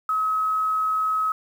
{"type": "tone with quantisation", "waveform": "sine", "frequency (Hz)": 1279, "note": "D#6", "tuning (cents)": 47, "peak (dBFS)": -20, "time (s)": [0.09, 1.32], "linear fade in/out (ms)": 2, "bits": 8, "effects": []}